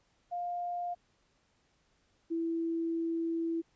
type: tone pair in turn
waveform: sine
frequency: 704 / 330.9 Hz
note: F5 / E4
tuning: +14 / +7 cents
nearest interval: octave + minor second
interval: 1307 cents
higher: first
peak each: -33 / -30 dBFS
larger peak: second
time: 0.31-0.95 / 2.3-3.62 s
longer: second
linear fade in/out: 20 ms
effects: pink hiss -72 dBFS RMS until 3.75 s + resampled to 16000 Hz